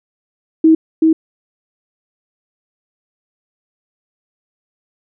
sine tone with echo, 320.2 Hz, D#4, 50 cents sharp, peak -5 dBFS, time 0.64-0.75 s, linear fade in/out 5 ms, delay 380 ms, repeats 1, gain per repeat -2 dB, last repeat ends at 1.13 s, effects none

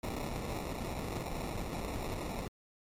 pink noise with sample-and-hold, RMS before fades -38 dBFS, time 0.03-2.48 s, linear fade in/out 5 ms, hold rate 1575 Hz, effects MP3 64 kbps

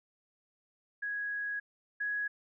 sine tone pair in turn, 1661.2 / 1670 Hz, G#6 / G#6, 0 / +9 cents, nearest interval unison, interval 9 cents, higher second, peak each -33 / -31 dBFS, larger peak second, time 1.02-1.6 / 2-2.28 s, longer first, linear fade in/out 10 ms, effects none

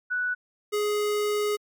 sine / square tone pair in turn, 1480 / 417.5 Hz, F#6 / G#4, 0 / +9 cents, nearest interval octave + minor seventh, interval 2191 cents, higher first, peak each -24 dBFS, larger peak neither, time 0.1-0.35 / 0.72-1.57 s, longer second, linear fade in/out 20 ms, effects MP3 96 kbps

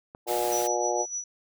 click, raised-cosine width 1 ms, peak -28 dBFS, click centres 0.149 s
harmonic tone, 120 Hz, B2, 49 cents flat, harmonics 3 / 4 / 5 / 6 / 7, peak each -31 / -31 / -31 / -31 / -31 dBFS, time 0.26-1.06 s, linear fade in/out 50 ms
white noise, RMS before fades -35 dBFS, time 0.27-0.68 s, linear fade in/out 20 ms
sine tone with tremolo, 5900 Hz, F#8, 6 cents flat, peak -28 dBFS, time 0.52-1.24 s, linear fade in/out 2 ms, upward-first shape sine, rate 6.6 Hz, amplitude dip 70%
effects none

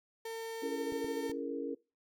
35% pulse tone, 452.7 Hz, A4, 49 cents sharp, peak -37 dBFS, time 0.25-1.32 s, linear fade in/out 5 ms
sine chord, A# half-diminished seventh, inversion first, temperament just, 279.7 / 335.6 / 419.5 / 466.2 Hz, C#4 / E4 / G#4 / A#4, +16 / +31 / +17 / 0 cents, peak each -39 / -43 / -43 / -39 dBFS, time 0.62-1.75 s, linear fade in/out 10 ms
clicks, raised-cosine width 2 ms, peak -34 dBFS, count 3, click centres 0.923 / 1.045 / 1.297 s
effects noise-tail reverb RT60 0.3 s tail -23 dB re dry

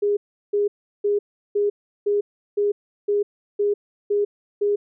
sine tone bursts, 410 Hz, G#4, 22 cents flat, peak -17 dBFS, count 10, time 0.02-4.76 s, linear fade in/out 10 ms, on 150 ms, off 360 ms, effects none

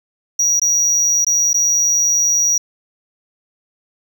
triangle tone with dropouts, 5770 Hz, F#8, 44 cents flat, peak -11 dBFS, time 0.39-2.58 s, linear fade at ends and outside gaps 5 ms, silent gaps 0.597-0.616 / 1.247-1.266 / 1.532-1.542 s, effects none

